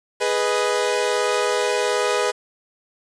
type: chord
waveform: sawtooth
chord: G# minor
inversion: none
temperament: equal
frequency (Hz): 415.3 / 493.9 / 622.3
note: G#4 / B4 / D#5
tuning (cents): 0 / 0 / 0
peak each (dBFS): -19 / -18 / -22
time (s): 0.2-2.32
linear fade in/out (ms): 20
effects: resampled to 22050 Hz + 7-bit